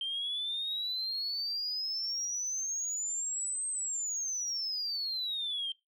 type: exponential two-way sweep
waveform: sine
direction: up then down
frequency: 3136 to 8372 to 3136 Hz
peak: -31 dBFS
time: 0.01-5.72 s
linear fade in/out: 2 ms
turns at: 3.68 s
effects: noise-tail reverb RT60 0.2 s tail -22 dB re dry + tanh soft clip ceiling -28 dBFS